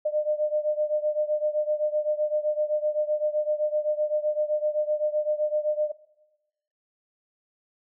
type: beating tone pair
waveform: sine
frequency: 602 / 609.8 Hz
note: D5 / D#5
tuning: +43 / -35 cents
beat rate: 7.8 Hz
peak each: -25 / -27 dBFS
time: 0.05-5.92 s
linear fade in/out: 10 ms
effects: noise-tail reverb RT60 1.0 s tail -19 dB re dry